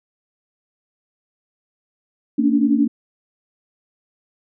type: tone cluster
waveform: sine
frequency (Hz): 228.3 / 279.8 / 291.2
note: A#3 / C#4 / D4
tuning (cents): -36 / +16 / -15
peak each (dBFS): -18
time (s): 2.38-2.88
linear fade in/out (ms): 10
effects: none